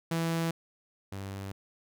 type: tone pair in turn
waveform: sawtooth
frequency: 165.3 / 97.83 Hz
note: E3 / G2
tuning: +5 / -3 cents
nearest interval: major sixth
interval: 908 cents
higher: first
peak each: -24 / -33 dBFS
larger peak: first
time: 0.11-0.51 / 1.12-1.52 s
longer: neither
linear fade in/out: 5 ms
effects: none